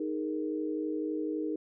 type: chord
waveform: sine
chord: D# suspended fourth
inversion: none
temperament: just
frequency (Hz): 311.1 / 414.8 / 466.7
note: D#4 / G#4 / A#4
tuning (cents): 0 / -2 / +2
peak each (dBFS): -32 / -37 / -38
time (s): 0-1.56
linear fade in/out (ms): 5
effects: none